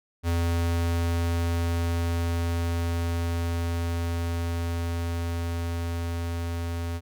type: tone with level ramp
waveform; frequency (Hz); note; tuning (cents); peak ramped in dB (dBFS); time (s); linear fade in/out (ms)
square; 84.8; E2; +50; -23 to -29; 0.23-7.01; 50
effects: none